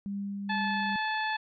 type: tone with tremolo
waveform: sine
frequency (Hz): 200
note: G3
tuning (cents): +35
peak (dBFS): -31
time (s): 0.06-0.96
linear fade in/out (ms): 0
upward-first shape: triangle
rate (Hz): 2.2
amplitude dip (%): 25
type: harmonic tone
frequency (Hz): 868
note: A5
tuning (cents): -24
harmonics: 1 / 2 / 3 / 4 / 5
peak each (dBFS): -31 / -32 / -39 / -41 / -44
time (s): 0.49-1.37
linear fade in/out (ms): 10
effects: none